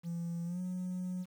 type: tone with pitch glide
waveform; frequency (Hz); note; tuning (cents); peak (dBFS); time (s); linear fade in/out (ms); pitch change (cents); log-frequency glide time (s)
triangle; 170 to 182.2; F3 to F#3; -46 to -26; -32; 0.03-1.26; 50; +120; 0.45-0.6
effects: tanh soft clip ceiling -30 dBFS + 10-bit